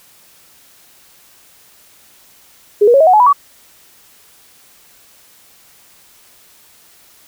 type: tone with pitch steps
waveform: sine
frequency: 413.5 / 477.7 / 552 / 637.7 / 736.8 / 851.2 / 983.5 / 1136.3 Hz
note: G#4 / A#4 / C#5 / D#5 / F#5 / G#5 / B5 / C#6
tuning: -8 / +42 / -7 / +42 / -7 / +42 / -7 / +43 cents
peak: -5 dBFS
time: 2.81-3.33 s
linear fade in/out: 10 ms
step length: 65 ms
effects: white hiss -47 dBFS RMS until 7.27 s